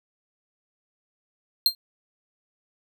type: tone with exponential decay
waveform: 45% pulse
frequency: 4186 Hz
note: C8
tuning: in tune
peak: -11 dBFS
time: 1.66-1.75 s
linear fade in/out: 1 ms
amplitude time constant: 19 ms
effects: none